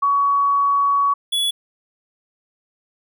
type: tone pair in turn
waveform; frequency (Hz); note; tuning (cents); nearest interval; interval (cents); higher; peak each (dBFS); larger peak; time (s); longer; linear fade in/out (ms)
sine / square; 1125 / 3401; C#6 / G#7; +25 / +40; octave + perfect fifth; 1915; second; -14 / -18; first; 0.02-1.14 / 1.32-1.51; first; 10
effects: none